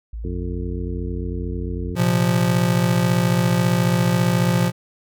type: tone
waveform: sine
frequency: 55.5 Hz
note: A1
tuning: 16 cents sharp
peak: -27 dBFS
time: 0.13-1.92 s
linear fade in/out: 5 ms
type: harmonic tone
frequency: 88.9 Hz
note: F2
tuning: 31 cents sharp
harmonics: 1 / 2 / 3 / 4 / 5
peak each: -28 / -31 / -33 / -34 / -35 dBFS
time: 0.24-1.96 s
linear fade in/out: 5 ms
type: chord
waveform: square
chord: Bb suspended second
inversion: none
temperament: just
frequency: 116.54 / 131.11 / 174.81 Hz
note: Bb2 / C3 / F3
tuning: 0 / +4 / +2 cents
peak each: -22 / -24 / -19 dBFS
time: 1.95-4.72 s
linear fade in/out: 50 ms
effects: none